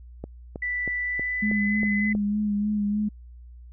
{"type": "click train", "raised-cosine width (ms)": 2, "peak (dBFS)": -20, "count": 7, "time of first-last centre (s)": [0.24, 2.151], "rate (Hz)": 3.14}
{"type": "tone with pitch glide", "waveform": "sine", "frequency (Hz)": [1975.5, 2021], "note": ["B6", "B6"], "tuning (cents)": [0, 39], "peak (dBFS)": -25, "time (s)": [0.62, 2.13], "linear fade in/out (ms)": 5, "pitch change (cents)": 39, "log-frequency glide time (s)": [1.01, 1.8]}
{"type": "tone with vibrato", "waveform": "sine", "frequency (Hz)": 207.7, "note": "G#3", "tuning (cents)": 0, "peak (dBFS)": -22, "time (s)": [1.42, 3.09], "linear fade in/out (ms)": 10, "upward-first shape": "sine", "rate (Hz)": 3.3, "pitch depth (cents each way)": 31}
{"effects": ["added 60 Hz sine -42 dBFS peak until 3.72 s"]}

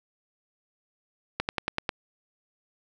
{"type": "slowing click train", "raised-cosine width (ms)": 0.3, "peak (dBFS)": -10, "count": 6, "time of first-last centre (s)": [1.4, 1.892], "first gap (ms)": 89, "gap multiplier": 1.05, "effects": []}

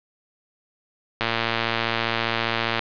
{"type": "click train", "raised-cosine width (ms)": 0.3, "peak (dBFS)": -6, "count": 183, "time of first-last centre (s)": [1.21, 2.793], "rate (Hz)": 115, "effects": ["resampled to 11025 Hz", "7-bit"]}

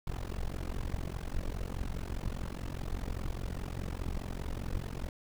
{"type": "noise with amplitude modulation", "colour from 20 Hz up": "brown", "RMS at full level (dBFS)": -32, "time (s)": [0.07, 5.09], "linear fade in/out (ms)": 2, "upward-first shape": "sine", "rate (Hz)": 44.9, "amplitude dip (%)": 100, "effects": []}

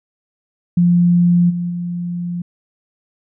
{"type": "tone with level steps", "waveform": "sine", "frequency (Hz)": 174.61, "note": "F3", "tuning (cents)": 0, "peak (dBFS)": [-9, -18, -20], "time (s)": [0.77, 2.42], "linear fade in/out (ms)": 5, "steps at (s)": [1.49, 1.69], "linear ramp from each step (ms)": 20, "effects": []}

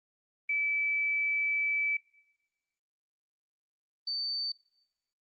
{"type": "tone pair in turn", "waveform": "sine", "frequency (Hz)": [2307, 4565], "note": ["D7", "D8"], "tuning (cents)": [-31, -50], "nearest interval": "octave", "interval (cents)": 1181, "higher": "second", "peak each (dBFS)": [-27, -31], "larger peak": "first", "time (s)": [[0.49, 1.97], [4.07, 4.52]], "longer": "first", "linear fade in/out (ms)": 5, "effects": ["noise-tail reverb RT60 1.0 s tail -22 dB re dry", "Opus 32 kbps"]}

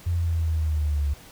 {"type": "linear sweep", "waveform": "sine", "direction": "down", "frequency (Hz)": [87.5, 70.4], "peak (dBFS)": -21, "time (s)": [0.06, 1.14], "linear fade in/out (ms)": 10, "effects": ["pink hiss -48 dBFS RMS until 1.31 s"]}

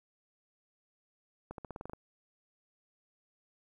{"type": "accelerating click train", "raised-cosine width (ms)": 1, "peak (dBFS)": -28, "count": 9, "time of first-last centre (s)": [1.51, 1.934], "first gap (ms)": 72, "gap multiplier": 0.91, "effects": ["11-bit"]}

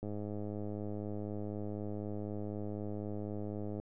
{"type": "click train", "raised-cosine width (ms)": 2, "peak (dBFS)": -28, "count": 393, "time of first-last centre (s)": [0.03, 3.799], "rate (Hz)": 104, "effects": []}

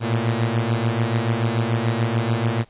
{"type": "beating tone pair", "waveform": "sawtooth", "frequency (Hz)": [111.7, 118.6], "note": ["A2", "A#2"], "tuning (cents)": [27, 30], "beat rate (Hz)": 6.9, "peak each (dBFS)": -18, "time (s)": [0, 2.65], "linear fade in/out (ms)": 50, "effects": ["pink hiss -56 dBFS RMS until 2.69 s", "resampled to 8000 Hz"]}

